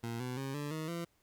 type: tone with pitch steps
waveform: 20% pulse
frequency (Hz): 116.54 / 125.63 / 135.42 / 145.99 / 157.37 / 169.64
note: A#2 / B2 / C#3 / D3 / D#3 / E3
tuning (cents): 0 / +30 / -40 / -10 / +20 / +50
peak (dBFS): -32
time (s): 0.03-1.05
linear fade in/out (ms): 10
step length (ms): 170
effects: pink hiss -73 dBFS RMS until 1.22 s